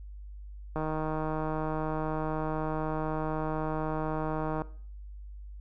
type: click train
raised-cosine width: 1 ms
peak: -19 dBFS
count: 603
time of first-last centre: 0.76-4.619 s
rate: 156 Hz
effects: noise-tail reverb RT60 0.5 s tail -19 dB re dry + added 50 Hz sine -41 dBFS peak until 5.6 s